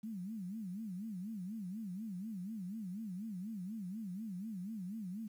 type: tone with vibrato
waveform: sine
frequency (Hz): 200.6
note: G3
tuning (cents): +40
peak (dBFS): -40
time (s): 0.03-5.28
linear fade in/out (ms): 10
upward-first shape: sine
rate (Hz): 4.1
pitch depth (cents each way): 220
effects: 11-bit